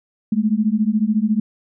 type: beating tone pair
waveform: sine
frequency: 207.7 / 221.7 Hz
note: G#3 / A3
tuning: 0 / +13 cents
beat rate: 14 Hz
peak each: -18 dBFS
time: 0.32-1.4 s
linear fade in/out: 5 ms
effects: none